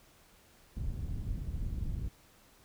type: low-pass noise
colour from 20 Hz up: pink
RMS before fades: -36 dBFS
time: 0.76-2.09 s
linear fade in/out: 10 ms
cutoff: 120 Hz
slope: 12 dB/octave
effects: pink hiss -62 dBFS RMS until 2.64 s